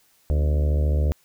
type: harmonic tone with a mistuned harmonic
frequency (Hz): 74.2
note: D2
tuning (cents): +18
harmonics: 1 / 2 / 3 / 4 / 5 / 6 / 7 / 8 / 9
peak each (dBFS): -18 / -29 / -38 / -40 / -38 / -38 / -36 / -38 / -46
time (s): 0.3-1.12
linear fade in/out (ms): 0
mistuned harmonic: 3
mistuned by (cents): +130
effects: white hiss -61 dBFS RMS until 1.24 s